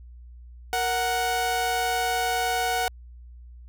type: tone pair together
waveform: sawtooth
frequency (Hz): 466.2 / 740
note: A#4 / F#5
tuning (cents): 0 / 0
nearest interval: minor sixth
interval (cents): 800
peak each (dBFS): -27 / -20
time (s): 0.73-2.88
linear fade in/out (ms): 0
effects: added 60 Hz sine -42 dBFS peak until 3.68 s